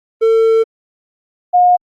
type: tone pair in turn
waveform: triangle / sine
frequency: 449.5 / 717.3 Hz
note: A4 / F5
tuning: +37 / +46 cents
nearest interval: minor sixth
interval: 809 cents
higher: second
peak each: -6 dBFS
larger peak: neither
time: 0.21-0.64 / 1.53-1.77 s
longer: first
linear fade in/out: 20 ms
effects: Opus 24 kbps